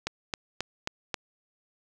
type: click train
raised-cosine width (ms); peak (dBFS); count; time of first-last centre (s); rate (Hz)
0.2; -12; 5; 0.07-1.142; 3.73
effects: none

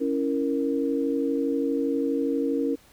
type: chord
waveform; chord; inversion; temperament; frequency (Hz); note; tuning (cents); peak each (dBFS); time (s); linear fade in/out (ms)
sine; A# diminished; first; equal; 277.2 / 329.6 / 466.2; C#4 / E4 / A#4; 0 / 0 / 0; -25 / -30 / -27; 0-2.76; 20
effects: pink hiss -56 dBFS RMS until 2.92 s

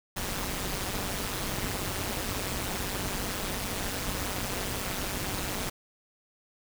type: noise with amplitude modulation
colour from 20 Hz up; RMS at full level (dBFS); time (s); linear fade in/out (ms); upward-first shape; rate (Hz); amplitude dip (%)
pink; -29; 0.16-5.7; 10; sine; 193; 85
effects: none

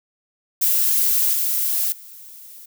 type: noise with level steps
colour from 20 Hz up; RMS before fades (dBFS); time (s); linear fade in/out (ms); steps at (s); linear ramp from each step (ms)
violet; -18 / -21 / -41; 0.61-2.66; 10; 1.33 / 1.92; 2
effects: none

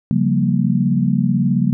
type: chord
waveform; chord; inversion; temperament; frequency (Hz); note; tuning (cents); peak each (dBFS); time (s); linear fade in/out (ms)
sine; G half-diminished seventh; second; equal with one note detuned; 138.59 / 177.56 / 196 / 233.1; Db3 / F3 / G3 / Bb3; 0 / +29 / 0 / 0; -19; 0.11-1.73; 0
effects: none

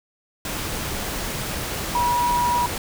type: tone in noise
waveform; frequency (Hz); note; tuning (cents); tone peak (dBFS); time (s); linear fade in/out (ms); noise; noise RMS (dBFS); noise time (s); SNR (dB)
sine; 967; B5; -37; -18; 1.95-2.66; 2; pink; -28; 0.45-2.78; +7
effects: none

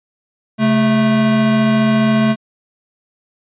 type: tone pair together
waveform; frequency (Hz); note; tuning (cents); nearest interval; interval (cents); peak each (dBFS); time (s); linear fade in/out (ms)
square; 134.3 / 219; C3 / A3; +46 / -8; minor sixth; 846; -21 / -12; 0.58-2.36; 50
effects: resampled to 8000 Hz

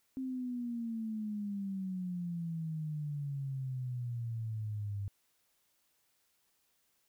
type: exponential sweep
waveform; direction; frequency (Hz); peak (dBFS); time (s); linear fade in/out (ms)
sine; down; 264.6 to 98.7; -35; 0.17-5.08; 0
effects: white hiss -75 dBFS RMS until 7.08 s

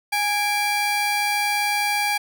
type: tone pair together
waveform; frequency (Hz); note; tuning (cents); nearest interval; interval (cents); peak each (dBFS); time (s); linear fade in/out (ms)
35% pulse; 826.7 / 2349; G#5 / D7; -8 / 0; octave + tritone; 1808; -21; 0.12-2.18; 10
effects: none

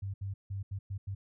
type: tone bursts at uneven times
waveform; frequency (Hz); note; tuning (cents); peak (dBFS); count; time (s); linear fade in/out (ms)
sine; 98.2; G2; +4; -34; 6; 0.02-0.14 / 0.21-0.34 / 0.5-0.63 / 0.71-0.79 / 0.9-0.98 / 1.07-1.15; 10
effects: none

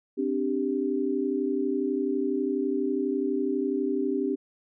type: chord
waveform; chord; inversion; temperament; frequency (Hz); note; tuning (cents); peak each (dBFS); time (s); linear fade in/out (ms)
sine; C suspended second; none; equal; 261.6 / 293.7 / 392; C4 / D4 / G4; 0 / 0 / 0; -29 / -29 / -28; 0.17-4.36; 20
effects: none

